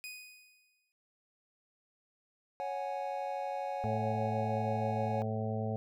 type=tone with exponential decay; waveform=sawtooth; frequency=2489 Hz; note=D#7; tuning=in tune; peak=-37 dBFS; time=0.04-0.92 s; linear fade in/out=0 ms; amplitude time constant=190 ms
type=chord; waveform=triangle; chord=C# suspended fourth; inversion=none; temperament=just; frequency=554.4 / 739.2 / 831.5 Hz; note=C#5 / F#5 / G#5; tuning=0 / -2 / +2 cents; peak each=-37 dBFS; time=2.6-5.22 s; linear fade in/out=0 ms
type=harmonic tone; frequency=109.6 Hz; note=A2; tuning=6 cents flat; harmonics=1 / 2 / 4 / 5 / 6 / 7; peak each=-35 / -38 / -41 / -42 / -43 / -43 dBFS; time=3.84-5.76 s; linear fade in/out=0 ms
effects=none